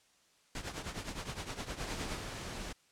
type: noise with tremolo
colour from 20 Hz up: pink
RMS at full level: -38 dBFS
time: 0.55-2.18 s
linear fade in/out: 2 ms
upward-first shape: triangle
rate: 9.7 Hz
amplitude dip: 80%
type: noise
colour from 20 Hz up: pink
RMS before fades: -42 dBFS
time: 1.81-2.73 s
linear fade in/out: 10 ms
effects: white hiss -68 dBFS RMS until 2.91 s + low-pass 8000 Hz 12 dB/octave